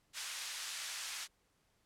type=band-pass noise; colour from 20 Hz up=white; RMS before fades=-43 dBFS; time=0.13-1.28 s; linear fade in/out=50 ms; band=1300 to 7400 Hz; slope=12 dB/octave; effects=pink hiss -75 dBFS RMS until 1.85 s + low-pass 12000 Hz 12 dB/octave